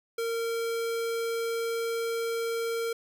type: tone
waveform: square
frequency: 460.1 Hz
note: A#4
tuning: 23 cents flat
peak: -29 dBFS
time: 0.18-2.93 s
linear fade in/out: 5 ms
effects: none